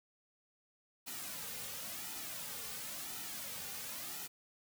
white noise with flanger, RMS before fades -44 dBFS, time 1.06-4.28 s, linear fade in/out 20 ms, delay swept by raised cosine 1.8 to 3.1 ms, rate 0.95 Hz, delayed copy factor -0.65, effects none

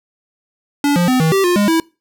square tone with pitch steps, 286.8 / 175.3 / 255.2 / 160.1 / 389.2 / 354.3 / 204.9 / 326.8 Hz, D4 / F3 / C4 / D#3 / G4 / F4 / G#3 / E4, -41 / +7 / -43 / +50 / -12 / +25 / -23 / -15 cents, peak -12 dBFS, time 0.84-1.8 s, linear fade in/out 2 ms, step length 120 ms, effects noise-tail reverb RT60 0.3 s tail -24 dB re dry

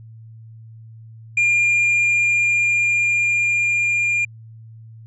triangle tone with level ramp, 2405 Hz, D7, 41 cents sharp, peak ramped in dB -12 to -15 dBFS, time 1.37-4.25 s, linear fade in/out 5 ms, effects added 112 Hz sine -38 dBFS peak until 5.06 s + resampled to 24000 Hz

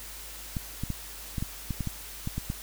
clicks, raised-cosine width 5 ms, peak -18 dBFS, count 11, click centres 0.568 / 0.836 / 0.903 / 1.382 / 1.425 / 1.707 / 1.807 / 1.873 / 2.274 / 2.38 / 2.501 s, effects added 50 Hz sine -47 dBFS peak until 2.62 s + white hiss -43 dBFS RMS until 2.62 s

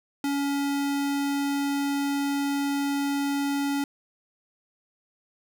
square tone, 281.5 Hz, C#4, 27 cents sharp, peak -25 dBFS, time 0.24-3.84 s, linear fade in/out 2 ms, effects none

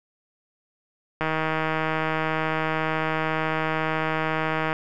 click train, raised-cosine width 0.5 ms, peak -10 dBFS, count 557, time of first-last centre 1.21-4.729 s, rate 158 Hz, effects none

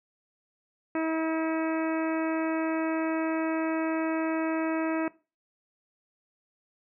harmonic tone, 321.2 Hz, E4, 45 cents flat, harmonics 1 / 2 / 3 / 4 / 5 / 6 / 7 / 8, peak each -27 / -33 / -37 / -39 / -41 / -43 / -44 / -45 dBFS, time 0.95-5.08 s, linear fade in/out 2 ms, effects noise-tail reverb RT60 0.3 s tail -19 dB re dry

